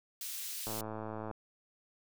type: high-pass noise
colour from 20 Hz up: white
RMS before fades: -41 dBFS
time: 0.21-0.81 s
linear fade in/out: 2 ms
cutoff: 2700 Hz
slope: 12 dB/octave
type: click train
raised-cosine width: 1 ms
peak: -27 dBFS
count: 71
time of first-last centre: 0.67-1.312 s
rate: 109 Hz
effects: none